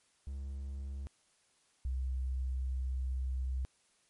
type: tone pair in turn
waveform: triangle / sine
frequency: 68.4 / 64.52 Hz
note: C#2 / C2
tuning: -23 / -24 cents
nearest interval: minor second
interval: 101 cents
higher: first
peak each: -36 / -32 dBFS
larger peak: second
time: 0.27-1.07 / 1.85-3.65 s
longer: second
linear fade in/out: 0 ms
effects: white hiss -71 dBFS RMS until 4.09 s + MP3 48 kbps